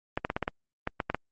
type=clicks; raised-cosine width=0.5 ms; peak=-13 dBFS; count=10; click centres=0.175 / 0.249 / 0.301 / 0.365 / 0.427 / 0.479 / 0.874 / 1.002 / 1.1 / 1.146 s; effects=Opus 32 kbps